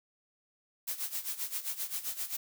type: noise with tremolo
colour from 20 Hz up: blue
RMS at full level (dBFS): -34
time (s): 0.87-2.37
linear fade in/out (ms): 10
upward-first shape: sine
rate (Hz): 7.6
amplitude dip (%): 80
effects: none